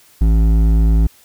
triangle tone with hard clipping, 54.6 Hz, A1, 13 cents flat, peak -11 dBFS, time 0.21-1.07 s, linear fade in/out 5 ms, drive 14 dB, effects white hiss -49 dBFS RMS until 1.24 s

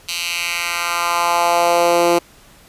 10% pulse tone with high-pass filter sweep, 172.3 Hz, F3, 23 cents flat, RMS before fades -17 dBFS, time 0.08-2.19 s, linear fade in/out 10 ms, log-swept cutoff 3400 to 350 Hz, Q 1.9, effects pink hiss -47 dBFS RMS until 2.68 s + resampled to 32000 Hz

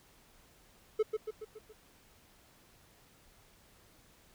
triangle tone with echo, 433.2 Hz, A4, 27 cents flat, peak -23 dBFS, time 0.99-1.03 s, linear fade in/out 10 ms, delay 140 ms, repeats 5, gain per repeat -5 dB, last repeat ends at 1.73 s, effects pink hiss -63 dBFS RMS until 4.34 s

